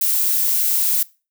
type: noise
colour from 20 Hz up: violet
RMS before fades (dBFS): -18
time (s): 0.01-1.03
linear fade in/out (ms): 5
effects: noise-tail reverb RT60 0.3 s tail -21 dB re dry